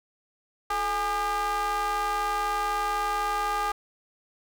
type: ring-modulated tone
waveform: square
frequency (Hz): 196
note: G3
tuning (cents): 0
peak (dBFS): -23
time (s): 0.7-3.72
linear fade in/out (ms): 5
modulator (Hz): 1020
effects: none